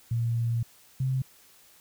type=tone pair in turn; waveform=sine; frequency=116.54 / 131.16 Hz; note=A#2 / C3; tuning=0 / +5 cents; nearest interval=major second; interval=205 cents; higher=second; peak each=-24 dBFS; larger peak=neither; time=0.11-0.63 / 1-1.22 s; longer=first; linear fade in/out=5 ms; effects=white hiss -57 dBFS RMS until 1.8 s